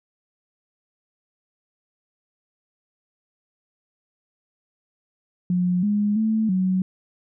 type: tone with pitch steps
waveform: sine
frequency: 179.3 / 207 / 219.6 / 186.3 Hz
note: F3 / G#3 / A3 / F#3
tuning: +46 / -5 / -3 / +12 cents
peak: -18 dBFS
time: 5.5-6.82 s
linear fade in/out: 2 ms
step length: 330 ms
effects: none